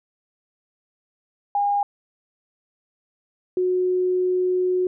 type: tone pair in turn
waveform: sine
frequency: 812 / 365.6 Hz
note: G#5 / F#4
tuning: -39 / -21 cents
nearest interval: octave + major second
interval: 1382 cents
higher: first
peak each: -18 dBFS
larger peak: neither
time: 1.55-1.83 / 3.57-4.87 s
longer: second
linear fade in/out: 2 ms
effects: none